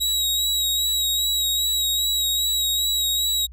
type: tone with vibrato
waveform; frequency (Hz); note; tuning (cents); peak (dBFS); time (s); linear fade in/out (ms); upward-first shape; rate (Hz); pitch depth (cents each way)
sawtooth; 3836; A#7; +49; -17; 0-3.47; 20; sine; 2.5; 29
effects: added 60 Hz sine -38 dBFS peak until 3.52 s